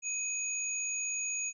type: tone pair together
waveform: sine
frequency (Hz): 2518 / 6722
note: D#7 / G#8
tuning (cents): +20 / +20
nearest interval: octave + perfect fourth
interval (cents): 1700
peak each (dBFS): -38 / -33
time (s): 0.02-1.53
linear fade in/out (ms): 50
effects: none